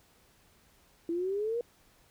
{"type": "exponential sweep", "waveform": "sine", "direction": "up", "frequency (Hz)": [329.6, 484.4], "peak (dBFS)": -29, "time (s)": [1.09, 1.61], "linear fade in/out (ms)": 2, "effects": ["pink hiss -64 dBFS RMS until 2.1 s"]}